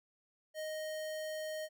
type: tone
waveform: square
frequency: 622.3 Hz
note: D#5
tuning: in tune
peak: -39 dBFS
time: 0.54-1.69 s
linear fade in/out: 50 ms
effects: none